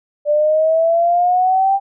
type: exponential sweep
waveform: sine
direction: up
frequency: 587.3 to 793 Hz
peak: -11 dBFS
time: 0.25-1.8 s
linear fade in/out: 50 ms
effects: none

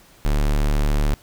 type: tone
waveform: square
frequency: 36.77 Hz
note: D1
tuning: 3 cents sharp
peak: -17 dBFS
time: 0.25-1.14 s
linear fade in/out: 0 ms
effects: pink hiss -51 dBFS RMS until 1.22 s

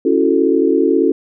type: chord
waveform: sine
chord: F# minor seventh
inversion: second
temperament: equal with one note detuned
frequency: 277.2 / 331.7 / 370 / 440 Hz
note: C#4 / E4 / F#4 / A4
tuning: 0 / +11 / 0 / 0 cents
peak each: -16 dBFS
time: 0.05-1.12 s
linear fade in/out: 5 ms
effects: none

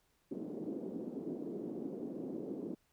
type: band-pass noise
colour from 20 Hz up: white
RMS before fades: -42 dBFS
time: 0.31-2.75 s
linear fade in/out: 10 ms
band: 210 to 370 Hz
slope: 24 dB/octave
effects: pink hiss -75 dBFS RMS until 2.92 s

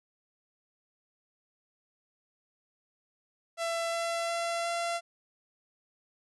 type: tone with pitch steps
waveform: sawtooth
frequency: 670 / 674.3 / 678.6 / 682.9 Hz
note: E5 / E5 / F5 / F5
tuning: +28 / +39 / -50 / -39 cents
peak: -26 dBFS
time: 3.57-5.01 s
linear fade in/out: 50 ms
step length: 360 ms
effects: resampled to 24000 Hz

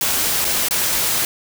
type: noise with dropouts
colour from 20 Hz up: white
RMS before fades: -19 dBFS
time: 0.01-1.25 s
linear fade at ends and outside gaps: 1 ms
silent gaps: 0.445-0.45 / 0.685-0.709 s
effects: none

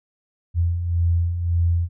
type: beating tone pair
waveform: sine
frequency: 84 / 85.8 Hz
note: E2 / F2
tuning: +33 / -30 cents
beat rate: 1.8 Hz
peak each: -26 / -18 dBFS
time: 0.54-1.89 s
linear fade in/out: 50 ms
effects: none

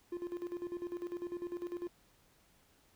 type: tone with tremolo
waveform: triangle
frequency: 349.2 Hz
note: F4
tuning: in tune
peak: -34 dBFS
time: 0.12-1.88 s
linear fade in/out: 5 ms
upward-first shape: square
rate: 10 Hz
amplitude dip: 75%
effects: pink hiss -68 dBFS RMS until 2.95 s

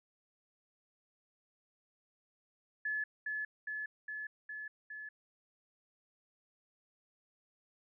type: tone with echo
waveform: sine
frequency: 1717 Hz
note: A6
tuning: 43 cents flat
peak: -33 dBFS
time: 2.85-3.04 s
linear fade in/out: 5 ms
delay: 410 ms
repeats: 5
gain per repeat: -2 dB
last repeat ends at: 5.09 s
effects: none

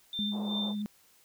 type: tone with tremolo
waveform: sine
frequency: 3583 Hz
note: A7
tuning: 31 cents sharp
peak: -31 dBFS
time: 0.13-0.82 s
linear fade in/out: 2 ms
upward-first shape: sine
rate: 2.7 Hz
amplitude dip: 90%
type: tone with vibrato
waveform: sine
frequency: 207.7 Hz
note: G#3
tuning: in tune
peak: -31 dBFS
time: 0.19-0.86 s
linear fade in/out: 0 ms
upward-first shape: square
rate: 13 Hz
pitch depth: 16 cents each way
type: band-pass noise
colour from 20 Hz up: white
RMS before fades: -44 dBFS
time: 0.31-0.75 s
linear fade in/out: 50 ms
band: 300 to 1000 Hz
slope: 48 dB/octave
effects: white hiss -63 dBFS RMS until 1.24 s

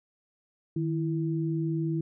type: tone pair together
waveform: sine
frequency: 155.74 / 330 Hz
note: D#3 / E4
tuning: +2 / +2 cents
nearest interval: octave + minor second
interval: 1300 cents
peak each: -28 / -30 dBFS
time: 0.76-2.01 s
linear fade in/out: 5 ms
effects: none

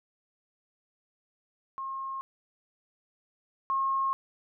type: tone pair in turn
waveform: sine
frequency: 1074 / 1078.8 Hz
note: C6 / C#6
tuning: +45 / -47 cents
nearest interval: unison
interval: 8 cents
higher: second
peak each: -33 / -25 dBFS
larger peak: second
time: 1.78-2.21 / 3.7-4.13 s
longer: neither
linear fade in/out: 0 ms
effects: none

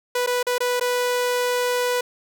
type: tone with dropouts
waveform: sawtooth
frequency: 492.8 Hz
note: B4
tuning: 4 cents flat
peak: -16 dBFS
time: 0.15-2.01 s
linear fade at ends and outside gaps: 5 ms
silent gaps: 0.264-0.272 / 0.429-0.467 / 0.582-0.604 / 0.798-0.809 s
effects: none

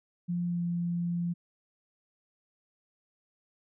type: tone with pitch glide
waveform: sine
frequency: 174.61 to 172.7 Hz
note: F3 to F3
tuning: 0 to -19 cents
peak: -28 dBFS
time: 0.28-1.34 s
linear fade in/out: 20 ms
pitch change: -19 cents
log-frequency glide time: 0.46-0.61 s
effects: none

